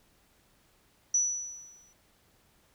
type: tone with exponential decay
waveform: sine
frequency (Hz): 5920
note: F#8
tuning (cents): 0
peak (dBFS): -21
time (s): 1.14-1.93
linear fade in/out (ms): 5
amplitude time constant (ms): 170
effects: pink hiss -66 dBFS RMS until 2.74 s